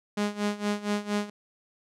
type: tone with tremolo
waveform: sawtooth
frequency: 206.7 Hz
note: G#3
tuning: 8 cents flat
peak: -20 dBFS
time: 0.17-1.3 s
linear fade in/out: 5 ms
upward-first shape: sine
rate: 4.3 Hz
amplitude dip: 85%
effects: low-pass 8000 Hz 12 dB/octave